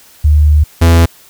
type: tone pair in turn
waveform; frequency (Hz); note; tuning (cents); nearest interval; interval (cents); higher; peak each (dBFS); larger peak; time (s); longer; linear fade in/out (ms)
sine / 45% pulse; 75.1 / 83.76; D2 / E2; +39 / +28; major second; 189; second; -4; neither; 0.24-0.64 / 0.81-1.06; first; 10
effects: white hiss -42 dBFS RMS until 1.29 s